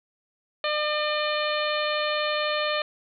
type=harmonic tone; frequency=602 Hz; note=D5; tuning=43 cents sharp; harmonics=1 / 2 / 3 / 4 / 5 / 6 / 7; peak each=-27 / -30 / -32 / -33 / -34 / -35 / -35 dBFS; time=0.64-2.82 s; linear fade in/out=2 ms; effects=none